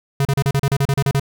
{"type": "tone bursts", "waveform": "square", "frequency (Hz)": 138.59, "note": "C#3", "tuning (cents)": 0, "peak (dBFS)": -15, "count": 12, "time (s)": [0.2, 1.197], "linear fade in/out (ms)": 2, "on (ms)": 51, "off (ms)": 35, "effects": []}